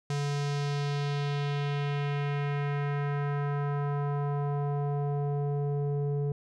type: tone with low-pass filter sweep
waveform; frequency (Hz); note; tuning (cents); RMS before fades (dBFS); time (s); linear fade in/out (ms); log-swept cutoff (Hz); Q
square; 143.6; D3; -39; -30; 0.1-6.32; 2; 6700 to 420; 1.5
effects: none